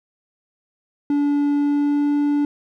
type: tone with pitch glide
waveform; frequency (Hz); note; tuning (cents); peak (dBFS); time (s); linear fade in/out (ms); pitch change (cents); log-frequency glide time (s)
triangle; 288.2 to 290.4; D4 to D4; -33 to -19; -14; 1.1-2.45; 2; +14; 1.54-2.14
effects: none